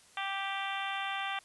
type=harmonic tone; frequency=392 Hz; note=G4; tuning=in tune; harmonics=2 / 3 / 4 / 5 / 6 / 7 / 8 / 9; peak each=-38 / -40 / -41 / -42 / -43 / -43 / -44 / -45 dBFS; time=0.17-1.39 s; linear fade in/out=2 ms; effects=white hiss -60 dBFS RMS until 1.44 s + resampled to 24000 Hz